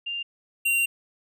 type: tone pair in turn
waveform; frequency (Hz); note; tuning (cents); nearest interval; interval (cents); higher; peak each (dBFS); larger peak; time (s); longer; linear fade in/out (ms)
sine / square; 2794 / 2764; F7 / F7; 0 / -19; unison; 19; first; -28 / -21; second; 0.06-0.23 / 0.65-0.86; second; 10
effects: none